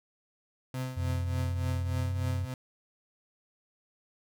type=tone with tremolo; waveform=35% pulse; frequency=128.6 Hz; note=C3; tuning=30 cents flat; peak=-29 dBFS; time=0.74-2.54 s; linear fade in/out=2 ms; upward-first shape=triangle; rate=3.4 Hz; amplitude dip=75%
type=tone with pitch glide; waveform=sine; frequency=89.4 to 92.82 Hz; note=F2 to F#2; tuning=+41 to +6 cents; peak=-29 dBFS; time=0.96-2.46 s; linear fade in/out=20 ms; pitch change=+65 cents; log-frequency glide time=1.89-2.11 s
effects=none